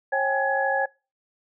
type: tone cluster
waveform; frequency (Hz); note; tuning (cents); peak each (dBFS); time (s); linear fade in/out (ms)
sine; 542 / 786 / 839 / 1682; C#5 / G5 / G#5 / G#6; -39 / +4 / +17 / +22; -25 / -26 / -29 / -25; 0.12-0.86; 10
effects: noise-tail reverb RT60 0.3 s tail -24 dB re dry